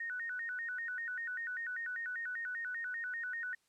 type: tone with vibrato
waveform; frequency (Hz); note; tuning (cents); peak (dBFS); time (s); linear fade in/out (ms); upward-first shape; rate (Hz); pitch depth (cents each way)
sine; 1659; G#6; -2; -37; 0-3.55; 5; square; 5.1; 190
effects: white hiss -75 dBFS RMS until 3.68 s + low-pass 9000 Hz 12 dB/octave